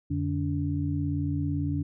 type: tone cluster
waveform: sine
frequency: 87.8 / 145.7 / 286.9 Hz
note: F2 / D3 / D4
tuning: +10 / -13 / -40 cents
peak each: -30 dBFS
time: 0.1-1.83 s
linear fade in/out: 10 ms
effects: none